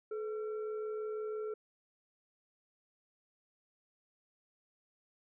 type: tone with frequency modulation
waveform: sine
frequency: 430 Hz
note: A4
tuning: 40 cents flat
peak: -36 dBFS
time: 0.11-1.54 s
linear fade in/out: 5 ms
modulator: 926 Hz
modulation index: 0.37
effects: none